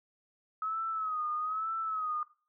sine tone with vibrato, 1274 Hz, D#6, 41 cents sharp, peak -31 dBFS, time 0.62-2.23 s, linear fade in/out 2 ms, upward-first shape sine, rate 1.1 Hz, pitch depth 73 cents each way, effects noise-tail reverb RT60 0.4 s tail -18 dB re dry

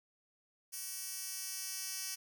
10% pulse tone with high-pass filter sweep, 380 Hz, F#4, 46 cents sharp, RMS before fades -42 dBFS, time 0.72-2.16 s, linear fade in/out 20 ms, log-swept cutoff 7800 to 5200 Hz, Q 0.92, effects none

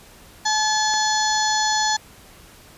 harmonic tone, 860 Hz, A5, 40 cents flat, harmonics 1 / 2 / 4 / 5 / 6 / 7 / 8, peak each -21 / -25 / -29 / -26 / -32 / -28 / -29 dBFS, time 0.45-1.97 s, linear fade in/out 10 ms
click, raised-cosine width 0.5 ms, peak -20 dBFS, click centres 0.939 s
effects pink hiss -47 dBFS RMS until 2.77 s + resampled to 32000 Hz

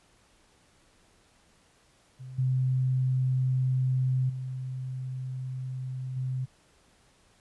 sine tone with level steps, 129.3 Hz, C3, 20 cents flat, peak -39 / -23 / -32 / -28 dBFS, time 2.19-6.46 s, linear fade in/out 20 ms, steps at 2.38 / 4.29 / 6.16 s, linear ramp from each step 10 ms, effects pink hiss -63 dBFS RMS until 7.4 s + resampled to 24000 Hz

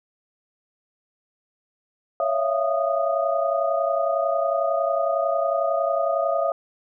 sine tone cluster, 556 / 659 / 690 / 1236 Hz, C#5 / E5 / F5 / D#6, +5 / -1 / -21 / -12 cents, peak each -25 / -23 / -27 / -28 dBFS, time 2.2-6.52 s, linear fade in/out 2 ms, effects none

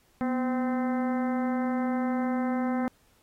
harmonic tone with a mistuned harmonic, 258 Hz, C4, 24 cents flat, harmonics 1 / 2 / 3 / 4 / 5 / 6 / 7 / 8, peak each -26 / -35 / -35 / -41 / -42 / -45 / -47 / -47 dBFS, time 0.21-2.88 s, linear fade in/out 0 ms, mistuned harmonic 1, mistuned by -77 cents, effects pink hiss -65 dBFS RMS until 3.22 s + AAC 48 kbps

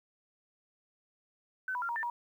sine tone with pitch steps, 1519 / 984 / 1386 / 944 / 1784 / 954 Hz, F#6 / B5 / F6 / A#5 / A6 / A#5, +45 / -7 / -14 / +22 / +23 / +40 cents, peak -32 dBFS, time 1.68-2.1 s, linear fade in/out 2 ms, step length 70 ms, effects 11-bit

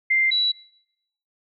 sine tone pair in turn, 2093 / 3929 Hz, C7 / B7, 0 / -10 cents, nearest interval major seventh, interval 1090 cents, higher second, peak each -16 / -18 dBFS, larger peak first, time 0.1-0.31 / 0.31-0.52 s, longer neither, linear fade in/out 10 ms, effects noise-tail reverb RT60 0.8 s tail -25 dB re dry

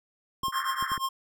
square tone with tremolo, 1066 Hz, C6, 32 cents sharp, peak -25 dBFS, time 0.43-1.09 s, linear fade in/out 5 ms, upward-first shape triangle, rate 8.5 Hz, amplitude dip 95%
clicks, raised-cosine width 3 ms, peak -28 dBFS, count 5, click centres 0.434 / 0.483 / 0.826 / 0.918 / 0.978 s
pink band-pass noise, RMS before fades -35 dBFS, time 0.52-0.98 s, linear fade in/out 10 ms, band 1100 to 1900 Hz, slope 96 dB/octave
effects none

